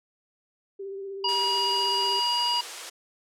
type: tone with vibrato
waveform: sine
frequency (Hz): 392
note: G4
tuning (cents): 0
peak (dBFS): -33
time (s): 0.79-2.2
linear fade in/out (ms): 10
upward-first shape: triangle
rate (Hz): 16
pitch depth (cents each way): 32
type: harmonic tone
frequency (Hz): 960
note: B5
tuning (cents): -49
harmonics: 1 / 3 / 5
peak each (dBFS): -27 / -27 / -27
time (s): 1.24-2.61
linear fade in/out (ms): 5
type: high-pass noise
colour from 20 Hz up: white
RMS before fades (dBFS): -36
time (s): 1.28-2.9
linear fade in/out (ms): 10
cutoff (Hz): 320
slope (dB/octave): 96
effects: low-pass 8000 Hz 12 dB/octave